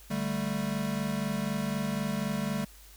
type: chord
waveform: square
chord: D suspended fourth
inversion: none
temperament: equal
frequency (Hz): 146.83 / 196 / 220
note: D3 / G3 / A3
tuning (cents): 0 / 0 / 0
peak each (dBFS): -37 / -33 / -34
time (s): 0.1-2.65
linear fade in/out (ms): 10
effects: added 50 Hz sine -52 dBFS peak until 2.96 s + white hiss -55 dBFS RMS until 2.96 s